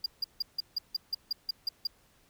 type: tone bursts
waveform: triangle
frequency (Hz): 4818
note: D8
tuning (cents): +43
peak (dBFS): -26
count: 11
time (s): 0.04-1.871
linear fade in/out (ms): 5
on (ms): 21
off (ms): 160
effects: pink hiss -65 dBFS RMS until 2.29 s